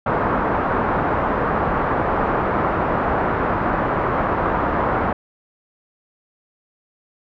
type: low-pass noise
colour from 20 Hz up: white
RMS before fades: -20 dBFS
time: 0.06-5.13 s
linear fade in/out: 5 ms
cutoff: 1300 Hz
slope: 24 dB/octave
effects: none